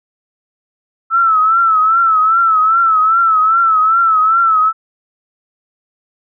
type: tone with vibrato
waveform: sine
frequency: 1315 Hz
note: E6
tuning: 5 cents flat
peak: -8 dBFS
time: 1.1-4.73 s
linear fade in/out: 50 ms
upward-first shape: triangle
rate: 2.5 Hz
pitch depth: 88 cents each way
effects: none